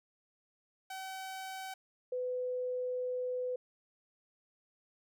sawtooth / sine tone pair in turn, 762 / 501.4 Hz, G5 / B4, -49 / +26 cents, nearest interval perfect fifth, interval 725 cents, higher first, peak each -37 / -33 dBFS, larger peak second, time 0.9-1.74 / 2.12-3.56 s, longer second, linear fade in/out 5 ms, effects none

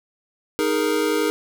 square chord, D# suspended fourth, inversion none, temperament equal, 311.1 / 415.3 / 466.2 Hz, D#4 / G#4 / A#4, 0 / 0 / 0 cents, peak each -24 dBFS, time 0.59-1.3 s, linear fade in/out 0 ms, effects none

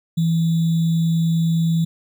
sine tone with sample-and-hold, 164.81 Hz, E3, in tune, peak -15 dBFS, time 0.17-1.85 s, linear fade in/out 10 ms, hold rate 3675 Hz, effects none

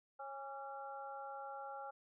harmonic tone with a mistuned harmonic, 273.9 Hz, C#4, 21 cents flat, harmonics 2 / 3 / 4 / 5, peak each -51 / -47 / -59 / -51 dBFS, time 0.19-1.91 s, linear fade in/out 10 ms, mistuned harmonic 4, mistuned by +86 cents, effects none

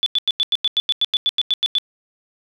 sine tone bursts, 3467 Hz, A7, 26 cents flat, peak -14 dBFS, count 15, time 0.03-1.784 s, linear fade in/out 0 ms, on 32 ms, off 91 ms, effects none

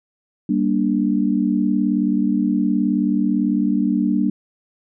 sine chord, G minor, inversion none, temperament just, 196 / 235.2 / 294 Hz, G3 / Bb3 / D4, 0 / +16 / +2 cents, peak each -20 dBFS, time 0.49-4.3 s, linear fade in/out 5 ms, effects none

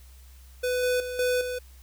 square tone with level steps, 498.6 Hz, B4, 16 cents sharp, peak -25 / -23 / -32 / -23 / -30 dBFS, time 0.63-1.59 s, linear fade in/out 10 ms, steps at 0.83 / 1 / 1.19 / 1.41 s, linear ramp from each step 2 ms, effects added 64 Hz sine -47 dBFS peak until 1.82 s + white hiss -58 dBFS RMS until 1.82 s

